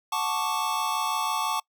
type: chord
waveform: square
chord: D major seventh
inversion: first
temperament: equal with one note detuned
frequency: 737.9 / 880 / 1108.7 / 1174.7 Hz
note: F#5 / A5 / C#6 / D6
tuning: -5 / 0 / 0 / 0 cents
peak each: -36 / -30 / -30 / -33 dBFS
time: 0.12-1.6 s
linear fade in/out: 5 ms
effects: noise-tail reverb RT60 0.1 s tail -25 dB re dry